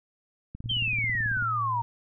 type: click train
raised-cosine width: 5 ms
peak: -26 dBFS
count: 17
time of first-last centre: 0.55-1.424 s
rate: 18.3 Hz
type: tone with pitch glide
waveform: sine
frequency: 116.54 to 114.08 Hz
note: A#2 to A#2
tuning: 0 to -37 cents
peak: -33 dBFS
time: 0.64-1.82 s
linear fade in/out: 0 ms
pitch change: -37 cents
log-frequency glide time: 0.75-0.92 s
type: exponential sweep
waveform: sine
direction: down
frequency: 3200 to 915 Hz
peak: -25 dBFS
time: 0.69-1.82 s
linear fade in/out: 10 ms
effects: none